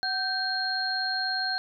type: tone cluster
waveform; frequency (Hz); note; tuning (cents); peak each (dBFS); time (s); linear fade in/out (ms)
sine; 748 / 1558 / 4239; F#5 / G6 / C8; +19 / -11 / +22; -33 / -30 / -29; 0.03-1.58; 0
effects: none